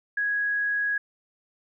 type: tone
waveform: sine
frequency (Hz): 1661.2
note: G#6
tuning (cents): 0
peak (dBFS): -23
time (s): 0.17-0.98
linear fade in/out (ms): 5
effects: none